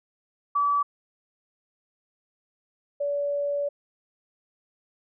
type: tone pair in turn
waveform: sine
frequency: 1150 / 573.2 Hz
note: D6 / D5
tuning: -37 / -42 cents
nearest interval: octave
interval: 1205 cents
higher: first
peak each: -20 / -24 dBFS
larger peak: first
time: 0.55-0.83 / 3-3.69 s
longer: second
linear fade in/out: 10 ms
effects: none

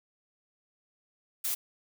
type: noise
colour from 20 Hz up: blue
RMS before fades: -31 dBFS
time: 1.44-1.55 s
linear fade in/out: 10 ms
effects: none

